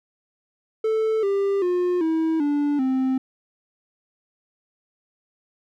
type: tone with pitch steps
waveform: triangle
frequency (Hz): 440 / 396.6 / 357.4 / 322.1 / 290.3 / 261.6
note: A4 / G4 / F4 / E4 / D4 / C4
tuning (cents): 0 / +20 / +40 / -40 / -20 / 0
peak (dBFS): -17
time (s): 0.84-3.18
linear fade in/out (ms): 5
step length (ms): 390
effects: none